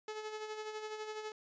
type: tone with tremolo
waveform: sawtooth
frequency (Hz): 430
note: A4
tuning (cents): -40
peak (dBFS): -35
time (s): 0.08-1.32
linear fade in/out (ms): 2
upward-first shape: sine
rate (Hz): 12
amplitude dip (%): 50
effects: resampled to 16000 Hz